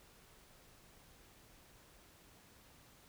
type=silence; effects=pink hiss -63 dBFS RMS until 3.08 s